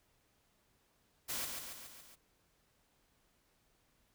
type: noise with echo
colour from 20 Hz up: white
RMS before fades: -39 dBFS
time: 1.28-1.46 s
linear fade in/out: 20 ms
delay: 140 ms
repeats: 5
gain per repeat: -4 dB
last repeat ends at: 2.16 s
effects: pink hiss -74 dBFS RMS until 4.14 s